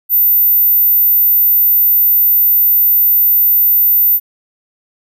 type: tone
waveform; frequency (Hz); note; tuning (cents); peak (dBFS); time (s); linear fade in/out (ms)
sine; 14160; A9; +10; -7; 0.09-4.2; 50
effects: none